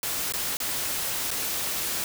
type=noise with dropouts; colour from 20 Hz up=white; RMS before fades=-29 dBFS; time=0.03-2.04 s; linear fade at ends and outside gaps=1 ms; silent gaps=0.323-0.337 / 0.57-0.602 / 1.306-1.313 s; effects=none